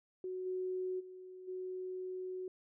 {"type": "tone with level steps", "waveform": "sine", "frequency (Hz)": 370, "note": "F#4", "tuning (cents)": 0, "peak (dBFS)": [-38, -35, -48, -39], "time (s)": [0.24, 2.48], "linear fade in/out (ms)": 2, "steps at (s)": [0.45, 0.99, 1.47], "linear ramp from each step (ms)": 20, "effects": []}